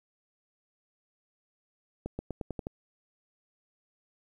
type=accelerating click train; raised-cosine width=2 ms; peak=-21 dBFS; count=7; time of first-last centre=2.06-2.669 s; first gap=130 ms; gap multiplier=0.9; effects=10-bit